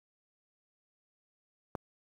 click, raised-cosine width 1 ms, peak -21 dBFS, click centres 1.752 s, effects high-pass 60 Hz 12 dB/octave + 9-bit

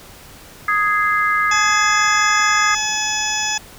sine chord, Ab major, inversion second, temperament just, 1245.9 / 1661.2 / 2077 Hz, Eb6 / Ab6 / C7, +2 / 0 / -13 cents, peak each -17 / -19 / -21 dBFS, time 0.68-2.75 s, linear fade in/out 5 ms
harmonic tone, 853 Hz, G#5, 46 cents sharp, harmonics 1 / 2 / 3 / 4 / 6 / 7 / 8, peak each -26 / -26 / -26 / -26 / -26 / -26 / -26 dBFS, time 1.51-3.58 s, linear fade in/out 5 ms
effects pink hiss -41 dBFS RMS until 3.78 s

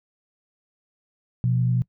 sine tone pair together, 123.47 / 174.61 Hz, B2 / F3, 0 / 0 cents, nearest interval tritone, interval 600 cents, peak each -19 / -27 dBFS, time 1.44-1.82 s, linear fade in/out 0 ms, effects noise-tail reverb RT60 0.1 s tail -22 dB re dry

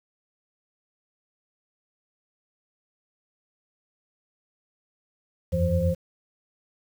sine tone cluster, 82.8 / 91.4 / 169 / 526 Hz, E2 / F#2 / E3 / C5, +8 / -21 / +43 / +9 cents, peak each -26 dBFS, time 5.52-5.95 s, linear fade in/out 20 ms, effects 8-bit

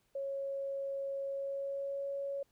sine tone with pitch glide, 550 to 556.7 Hz, C#5 to C#5, -14 to +7 cents, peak -35 dBFS, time 0.15-2.43 s, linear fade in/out 5 ms, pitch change +21 cents, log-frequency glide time 1.27-2.08 s, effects pink hiss -75 dBFS RMS until 2.51 s

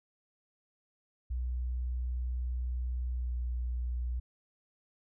sine tone with pitch glide, 61.74 to 60.82 Hz, B1 to B1, 0 to -26 cents, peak -31 dBFS, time 1.3-4.2 s, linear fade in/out 10 ms, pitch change -26 cents, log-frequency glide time 3.15-3.35 s, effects none

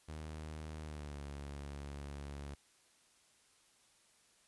sawtooth tone with pitch glide, 77.5 to 71.07 Hz, D#2 to C#2, -6 to +44 cents, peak -40 dBFS, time 0.08-2.55 s, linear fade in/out 10 ms, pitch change -150 cents, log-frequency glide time 0.82-1.21 s, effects white hiss -69 dBFS RMS until 4.47 s + resampled to 24000 Hz

